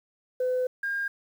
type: tone pair in turn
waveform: sine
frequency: 506 / 1611.6 Hz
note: B4 / G6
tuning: +42 / +48 cents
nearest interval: octave + minor sixth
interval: 2006 cents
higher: second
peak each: -22 / -26 dBFS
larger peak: first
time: 0.4-0.67 / 0.83-1.08 s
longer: first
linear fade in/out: 5 ms
effects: tanh soft clip ceiling -21 dBFS + 9-bit